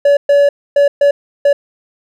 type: tone bursts at uneven times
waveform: triangle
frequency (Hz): 570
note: C#5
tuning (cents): +48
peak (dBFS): -4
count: 5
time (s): 0.05-0.17 / 0.29-0.49 / 0.76-0.88 / 1.01-1.11 / 1.45-1.53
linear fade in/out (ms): 5
effects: none